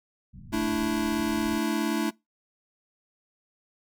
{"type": "low-pass noise", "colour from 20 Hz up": "pink", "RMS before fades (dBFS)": -43, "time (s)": [0.33, 1.59], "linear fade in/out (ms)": 20, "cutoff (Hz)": 230, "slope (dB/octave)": 48}
{"type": "chord", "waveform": "square", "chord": "A suspended fourth", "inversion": "none", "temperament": "equal with one note detuned", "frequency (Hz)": [220, 293.7, 330.8], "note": ["A3", "D4", "E4"], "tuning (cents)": [0, 0, 6], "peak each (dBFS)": -30, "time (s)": [0.52, 2.11], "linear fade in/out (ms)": 20}
{"effects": ["noise-tail reverb RT60 0.2 s tail -23 dB re dry"]}